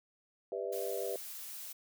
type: chord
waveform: sine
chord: E minor seventh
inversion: first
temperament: just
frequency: 395.6 / 494.4 / 593.3 / 659.3 Hz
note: G4 / B4 / D5 / E5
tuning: +16 / +2 / +18 / 0 cents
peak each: -39 / -39 / -42 / -42 dBFS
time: 0.52-1.16 s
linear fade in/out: 2 ms
type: noise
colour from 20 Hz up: blue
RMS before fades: -45 dBFS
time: 0.72-1.73 s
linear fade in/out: 10 ms
effects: none